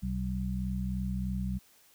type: harmonic tone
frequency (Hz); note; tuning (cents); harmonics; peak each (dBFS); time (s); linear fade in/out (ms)
63.2; B1; +41; 1 / 2 / 3; -34 / -38 / -33; 0.02-1.59; 20
effects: white hiss -62 dBFS RMS until 1.94 s